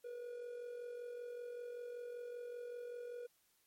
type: tone with amplitude modulation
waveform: triangle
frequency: 483.3 Hz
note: B4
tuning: 38 cents flat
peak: -40 dBFS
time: 0.04-3.27 s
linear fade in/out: 10 ms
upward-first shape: sine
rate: 45.2 Hz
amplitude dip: 50%
effects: white hiss -75 dBFS RMS until 3.66 s + MP3 64 kbps